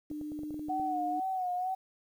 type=tone with pitch glide; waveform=sine; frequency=300.5 to 302.9 Hz; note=D4 to D#4; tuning=+40 to -46 cents; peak=-36 dBFS; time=0.1-1.2 s; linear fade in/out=5 ms; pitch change=+14 cents; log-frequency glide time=0.25-0.62 s
type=clicks; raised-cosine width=2 ms; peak=-33 dBFS; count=10; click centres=0.114 / 0.213 / 0.319 / 0.391 / 0.434 / 0.507 / 0.543 / 0.594 / 0.685 / 0.798 s
type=tone with vibrato; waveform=sine; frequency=739 Hz; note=F#5; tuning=2 cents flat; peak=-30 dBFS; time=0.69-1.75 s; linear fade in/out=10 ms; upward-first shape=sine; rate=2.1 Hz; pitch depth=54 cents each way
effects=10-bit